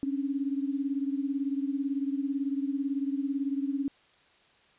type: beating tone pair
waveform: sine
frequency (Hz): 272.7 / 290.7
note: C#4 / D4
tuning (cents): -28 / -18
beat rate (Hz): 18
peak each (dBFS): -29 / -33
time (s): 0.03-3.88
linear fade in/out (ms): 0
effects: white hiss -62 dBFS RMS until 4.78 s + resampled to 8000 Hz